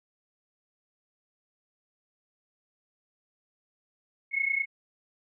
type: tone pair together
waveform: sine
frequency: 2170 / 2200 Hz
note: C#7 / C#7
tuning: -37 / -14 cents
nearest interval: unison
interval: 23 cents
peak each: -28 dBFS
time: 4.31-4.66 s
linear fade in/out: 50 ms
effects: none